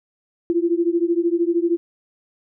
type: beating tone pair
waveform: sine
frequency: 336 / 349 Hz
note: E4 / F4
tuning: +33 / -1 cents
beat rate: 13 Hz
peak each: -19 / -20 dBFS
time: 0.5-1.77 s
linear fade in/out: 0 ms
effects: none